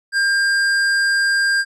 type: tone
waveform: square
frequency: 1600 Hz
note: G6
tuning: 35 cents sharp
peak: -15 dBFS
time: 0.12-1.65 s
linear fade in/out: 50 ms
effects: low-pass 8000 Hz 12 dB/octave